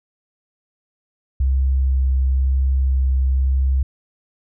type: tone with vibrato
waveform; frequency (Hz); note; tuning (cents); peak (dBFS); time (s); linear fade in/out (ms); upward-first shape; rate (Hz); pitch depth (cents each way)
sine; 66; C2; +16; -14; 1.4-3.83; 5; sine; 1; 10
effects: none